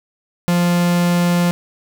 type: tone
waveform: 45% pulse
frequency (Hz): 174.61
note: F3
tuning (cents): 0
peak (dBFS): -13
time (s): 0.48-1.51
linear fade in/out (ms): 0
effects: none